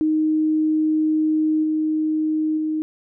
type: tone with level steps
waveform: sine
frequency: 311.1 Hz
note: D#4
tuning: in tune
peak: -16 / -18 / -20 dBFS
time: 0.01-2.82 s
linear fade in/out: 0 ms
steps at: 1.63 / 2.57 s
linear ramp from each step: 10 ms
effects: none